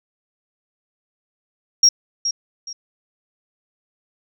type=tone with echo; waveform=sine; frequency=5600 Hz; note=F8; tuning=4 cents sharp; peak=-7 dBFS; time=1.83-1.89 s; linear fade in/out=5 ms; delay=420 ms; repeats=2; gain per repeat=-11 dB; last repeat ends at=2.73 s; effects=tanh soft clip ceiling -4 dBFS